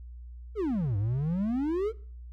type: exponential two-way sweep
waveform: triangle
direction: down then up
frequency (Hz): 466.2 to 96.5 to 466.2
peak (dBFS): -24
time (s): 0.55-1.93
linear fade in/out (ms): 50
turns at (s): 0.97
effects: noise-tail reverb RT60 0.5 s tail -22 dB re dry + added 60 Hz sine -41 dBFS peak until 2.32 s